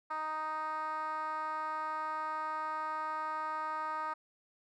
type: tone with band-pass filter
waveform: 10% pulse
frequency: 311.1 Hz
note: D#4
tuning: in tune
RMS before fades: -37 dBFS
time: 0.1-4.14 s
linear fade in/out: 10 ms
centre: 1100 Hz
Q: 5.3
effects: none